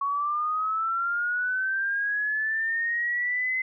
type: linear sweep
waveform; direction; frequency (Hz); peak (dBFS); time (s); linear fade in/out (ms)
sine; up; 1108.7 to 2053; -24; 0.01-3.62; 5
effects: none